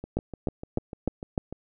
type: two click trains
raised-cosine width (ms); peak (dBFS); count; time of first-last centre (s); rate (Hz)
2; -23 / -12; 11 / 5; 0.04-1.526 / 0.17-1.378; 6.73 / 3.31
effects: none